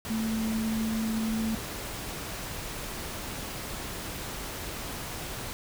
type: tone in noise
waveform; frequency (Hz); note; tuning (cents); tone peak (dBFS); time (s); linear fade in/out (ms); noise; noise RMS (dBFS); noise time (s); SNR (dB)
sine; 221.8; A3; +14; -27; 0.1-1.55; 0; pink; -37; 0.05-5.53; +7
effects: none